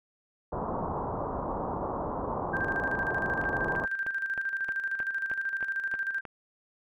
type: low-pass noise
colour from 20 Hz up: white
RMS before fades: -33 dBFS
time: 0.52-3.86 s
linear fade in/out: 10 ms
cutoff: 1100 Hz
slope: 48 dB/octave
type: tone with tremolo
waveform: sine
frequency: 1579 Hz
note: G6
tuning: 12 cents sharp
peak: -27 dBFS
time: 2.53-6.21 s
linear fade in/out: 10 ms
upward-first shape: square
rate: 13 Hz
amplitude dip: 55%
type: click train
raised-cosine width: 0.5 ms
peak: -24 dBFS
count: 10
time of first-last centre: 3.44-6.252 s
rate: 3.2 Hz
effects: none